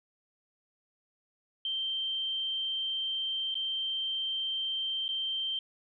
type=tone with dropouts; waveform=sine; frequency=3136 Hz; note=G7; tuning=in tune; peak=-30 dBFS; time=1.65-5.59 s; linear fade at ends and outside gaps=2 ms; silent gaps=3.543-3.553 / 5.081-5.089 s; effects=none